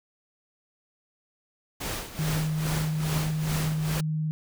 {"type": "noise with tremolo", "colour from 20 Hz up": "pink", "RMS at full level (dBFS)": -31, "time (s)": [1.8, 4.01], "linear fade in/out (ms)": 10, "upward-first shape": "sine", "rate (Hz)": 2.4, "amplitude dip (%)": 75}
{"type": "tone with vibrato", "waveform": "sine", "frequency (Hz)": 155.56, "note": "D#3", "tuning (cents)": 0, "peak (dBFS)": -25, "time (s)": [2.19, 4.31], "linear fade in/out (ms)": 0, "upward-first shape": "sine", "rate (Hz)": 19, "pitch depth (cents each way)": 15}
{"effects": []}